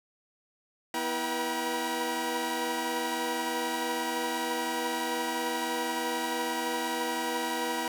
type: tone cluster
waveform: sawtooth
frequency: 244 / 328 / 484.8 / 776 / 958 Hz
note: B3 / E4 / B4 / G5 / A#5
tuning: -21 / -9 / -32 / -18 / +47 cents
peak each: -35 / -32 / -32 / -33 / -30 dBFS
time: 0.94-7.88 s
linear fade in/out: 2 ms
effects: none